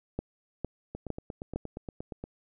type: two click trains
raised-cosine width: 2 ms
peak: -18 / -24 dBFS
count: 4 / 12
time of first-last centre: 0.19-1.56 / 0.95-2.24 s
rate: 2.19 / 8.53 Hz
effects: none